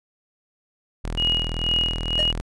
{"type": "tone", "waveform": "sawtooth", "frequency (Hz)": 40.8, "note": "E1", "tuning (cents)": -17, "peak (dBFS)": -22, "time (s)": [1.04, 2.41], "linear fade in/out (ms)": 0}
{"type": "tone with tremolo", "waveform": "sine", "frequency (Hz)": 2883, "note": "F#7", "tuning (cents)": -46, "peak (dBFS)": -18, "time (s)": [1.17, 2.32], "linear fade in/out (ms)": 10, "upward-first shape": "sine", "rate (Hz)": 2.1, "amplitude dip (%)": 85}
{"type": "tone with exponential decay", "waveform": "square", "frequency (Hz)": 612, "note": "D#5", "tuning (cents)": -29, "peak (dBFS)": -23, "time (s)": [2.19, 2.31], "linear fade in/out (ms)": 0, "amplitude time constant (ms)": 25}
{"effects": ["resampled to 24000 Hz"]}